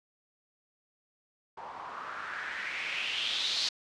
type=noise with low-pass filter sweep; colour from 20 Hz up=blue; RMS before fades=-35 dBFS; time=1.57-3.69 s; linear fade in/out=5 ms; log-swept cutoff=840 to 4500 Hz; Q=4.1; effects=low-pass 7000 Hz 12 dB/octave